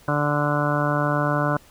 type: harmonic tone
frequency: 146.83 Hz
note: D3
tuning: in tune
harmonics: 1 / 2 / 3 / 4 / 5 / 6 / 7 / 8 / 9 / 10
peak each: -24 / -27 / -34 / -26 / -31 / -37 / -28 / -32 / -30 / -29 dBFS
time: 0.08-1.57 s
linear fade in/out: 2 ms
effects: pink hiss -52 dBFS RMS until 1.7 s